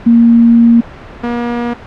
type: tone pair in turn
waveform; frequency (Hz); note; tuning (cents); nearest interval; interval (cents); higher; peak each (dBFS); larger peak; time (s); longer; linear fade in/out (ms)
sine / sawtooth; 233.1 / 238.7; A#3 / A#3; 0 / +41; unison; 41; second; -3 / -10; first; 0.06-0.81 / 1.23-1.74; first; 10
effects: pink hiss -31 dBFS RMS until 1.86 s + low-pass 2000 Hz 12 dB/octave